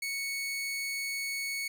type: tone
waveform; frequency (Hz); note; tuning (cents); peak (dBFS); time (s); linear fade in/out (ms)
sawtooth; 2217; C#7; 0; -29; 0.02-1.68; 5
effects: none